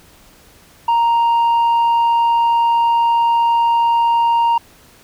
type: tone with tanh clipping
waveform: sine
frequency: 932.3 Hz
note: A#5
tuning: in tune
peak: -12 dBFS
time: 0.88-4.58 s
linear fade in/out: 5 ms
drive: 3 dB
effects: pink hiss -47 dBFS RMS until 5.03 s